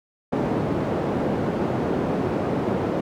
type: band-pass noise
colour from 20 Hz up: white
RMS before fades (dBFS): -24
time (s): 0.32-3.01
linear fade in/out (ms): 10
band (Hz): 120 to 450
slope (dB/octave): 12
effects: none